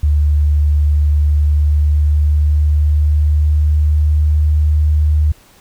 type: tone with pitch glide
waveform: sine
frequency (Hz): 74 to 75.77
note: D2 to D#2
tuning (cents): +14 to -45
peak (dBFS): -9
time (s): 0.03-5.32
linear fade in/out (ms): 5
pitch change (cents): +41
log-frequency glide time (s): 1.17-4.49
effects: pink hiss -47 dBFS RMS until 5.6 s